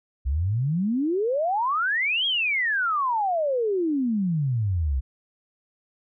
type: exponential two-way sweep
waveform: sine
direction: up then down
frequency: 61.8 to 3322 to 61.8 Hz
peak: -21 dBFS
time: 0.25-5.01 s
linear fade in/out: 20 ms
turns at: 2.26 s
effects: none